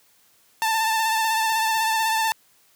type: tone with vibrato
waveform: sawtooth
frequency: 888 Hz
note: A5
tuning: 16 cents sharp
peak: -16 dBFS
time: 0.62-2.32 s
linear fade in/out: 0 ms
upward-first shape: sine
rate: 16 Hz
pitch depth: 29 cents each way
effects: white hiss -59 dBFS RMS until 2.75 s + high-pass 80 Hz 12 dB/octave